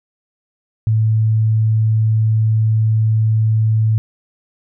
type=tone; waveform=sine; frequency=110 Hz; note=A2; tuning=in tune; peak=-11 dBFS; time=0.87-3.98 s; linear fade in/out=0 ms; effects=none